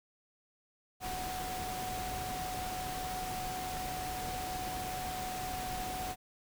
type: tone in noise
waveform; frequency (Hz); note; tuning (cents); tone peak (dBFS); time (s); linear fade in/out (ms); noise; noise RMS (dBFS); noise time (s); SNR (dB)
sine; 740; F#5; 0; -38; 1-6.16; 50; pink; -41; 1-6.16; 0
effects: none